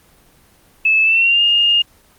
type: tone with pitch glide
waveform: sine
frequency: 2612 to 2832 Hz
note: E7 to F7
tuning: -17 to +23 cents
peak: -10 dBFS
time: 0.85-1.82 s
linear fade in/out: 5 ms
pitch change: +140 cents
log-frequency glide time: 1.03-1.42 s
effects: pink hiss -51 dBFS RMS until 2.18 s + Opus 24 kbps